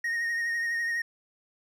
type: tone with vibrato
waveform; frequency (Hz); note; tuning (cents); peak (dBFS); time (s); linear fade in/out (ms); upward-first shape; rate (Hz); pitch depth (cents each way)
triangle; 1861; A#6; -3; -25; 0.04-1.02; 5; triangle; 12; 29
effects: none